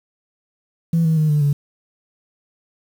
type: tone with pitch steps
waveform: sine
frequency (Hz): 166.2 / 160.26 / 154.53 / 149.01 / 143.69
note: E3 / E3 / D#3 / D3 / D3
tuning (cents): +15 / -49 / -12 / +25 / -37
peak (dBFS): -12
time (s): 0.93-1.53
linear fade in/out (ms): 5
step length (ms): 120
effects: tanh soft clip ceiling -10 dBFS + 7-bit